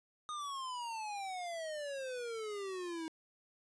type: exponential sweep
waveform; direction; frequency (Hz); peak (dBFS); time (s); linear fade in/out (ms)
square; down; 1240 to 317.1; -40; 0.29-3.08; 0
effects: resampled to 22050 Hz + 11-bit